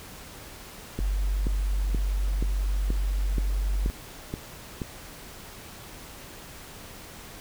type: click train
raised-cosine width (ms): 3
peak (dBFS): -17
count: 9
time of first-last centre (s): 0.99-4.818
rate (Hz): 2.09
type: tone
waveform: sine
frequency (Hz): 47.99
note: G1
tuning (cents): -36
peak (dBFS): -23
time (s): 1-3.9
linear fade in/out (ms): 0
effects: pink hiss -44 dBFS RMS until 7.4 s